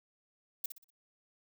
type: noise with echo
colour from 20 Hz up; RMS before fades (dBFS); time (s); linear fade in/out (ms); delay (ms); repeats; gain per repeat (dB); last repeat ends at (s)
violet; -34; 0.64-0.66; 5; 61; 4; -9; 0.904
effects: none